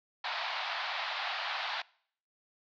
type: band-pass noise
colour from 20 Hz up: pink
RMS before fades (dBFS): -36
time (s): 0.24-1.82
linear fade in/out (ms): 5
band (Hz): 690 to 4500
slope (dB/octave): 48
effects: noise-tail reverb RT60 0.6 s tail -24 dB re dry